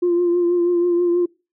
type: tone with vibrato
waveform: sine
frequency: 349.2 Hz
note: F4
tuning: in tune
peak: -13 dBFS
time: 0.02-1.26 s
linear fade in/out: 10 ms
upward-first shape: triangle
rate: 6.2 Hz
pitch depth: 35 cents each way
effects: noise-tail reverb RT60 0.3 s tail -24 dB re dry + tanh soft clip ceiling -11 dBFS